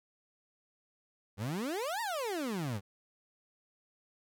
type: exponential two-way sweep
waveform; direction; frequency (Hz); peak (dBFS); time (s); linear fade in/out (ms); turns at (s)
30% pulse; up then down; 91.9 to 962 to 91.9; -31; 1.37-2.81; 50; 2.01
effects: none